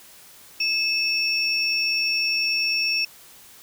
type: tone pair together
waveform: sine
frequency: 2614 / 5475 Hz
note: E7 / F8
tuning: -15 / -35 cents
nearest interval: octave + minor second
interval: 1280 cents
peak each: -22 / -23 dBFS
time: 0.6-3.05 s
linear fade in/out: 5 ms
effects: tanh soft clip ceiling -12 dBFS + white hiss -48 dBFS RMS until 3.62 s